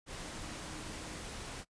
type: tone in noise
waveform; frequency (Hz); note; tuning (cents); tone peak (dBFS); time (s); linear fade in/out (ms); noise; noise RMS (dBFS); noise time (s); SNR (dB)
sine; 310; D#4; -6; -53; 0.21-1.25; 50; pink; -44; 0.06-1.65; -12
effects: noise-tail reverb RT60 0.1 s tail -22 dB re dry + resampled to 22050 Hz